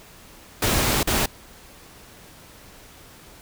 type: noise with dropouts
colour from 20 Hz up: pink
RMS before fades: -21 dBFS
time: 0.62-1.26 s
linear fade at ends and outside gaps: 5 ms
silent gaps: 1.031-1.072 s
effects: pink hiss -47 dBFS RMS until 3.41 s